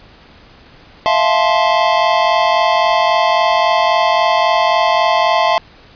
square chord, F major seventh, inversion third, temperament just, 654.8 / 698.5 / 873.1 / 1047.7 Hz, E5 / F5 / A5 / C6, -12 / 0 / -14 / +2 cents, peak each -17 dBFS, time 1.06-5.58 s, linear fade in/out 0 ms, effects pink hiss -43 dBFS RMS until 5.95 s + resampled to 11025 Hz

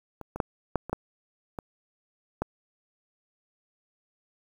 clicks, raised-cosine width 1 ms, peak -25 / -21 / -9 / -10 / -23 / -13 / -20 / -13 dBFS, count 8, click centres 0.213 / 0.36 / 0.402 / 0.757 / 0.896 / 0.93 / 1.588 / 2.42 s, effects 8-bit

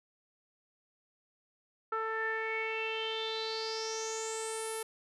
sawtooth tone with low-pass filter sweep, 443.8 Hz, A4, 15 cents sharp, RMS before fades -36 dBFS, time 1.92-4.83 s, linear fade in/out 5 ms, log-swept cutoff 1400 to 11000 Hz, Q 7.6, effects none

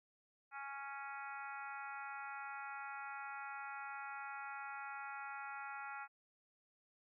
harmonic tone, 277.2 Hz, C#4, in tune, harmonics 3 / 4 / 5 / 6 / 7 / 8 / 9, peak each -49 / -55 / -48 / -57 / -56 / -59 / -56 dBFS, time 0.51-6.08 s, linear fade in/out 50 ms, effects none

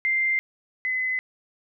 sine tone pair in turn, 2092 / 2028 Hz, C7 / B6, -1 / +45 cents, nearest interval minor second, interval 54 cents, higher first, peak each -20 / -23 dBFS, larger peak first, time 0.05-0.39 / 0.85-1.19 s, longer neither, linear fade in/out 0 ms, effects none

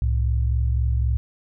sine tone pair together, 66.13 / 110 Hz, C2 / A2, +19 / 0 cents, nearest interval major sixth, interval 881 cents, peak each -19 / -24 dBFS, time 0.02-1.17 s, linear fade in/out 0 ms, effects none

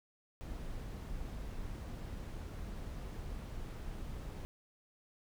brown noise, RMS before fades -43 dBFS, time 0.41-4.45 s, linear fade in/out 0 ms, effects none

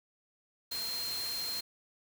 sine tone in noise, 4186 Hz, C8, in tune, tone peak -35 dBFS, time 0.71-1.61 s, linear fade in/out 10 ms, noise white, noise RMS -41 dBFS, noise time 0.71-1.61 s, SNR +3 dB, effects none

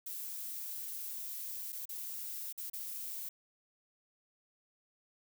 violet noise with dropouts, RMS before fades -42 dBFS, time 0.06-3.29 s, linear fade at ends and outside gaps 5 ms, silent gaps 1.723-1.727 / 1.855-1.891 / 2.527-2.577 / 2.699-2.733 s, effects none

